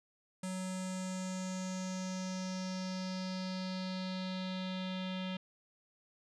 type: tone with low-pass filter sweep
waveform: square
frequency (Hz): 186.2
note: F#3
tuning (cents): +11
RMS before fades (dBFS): -39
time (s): 0.43-5.37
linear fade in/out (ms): 5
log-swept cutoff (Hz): 8600 to 3300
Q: 4.2
effects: none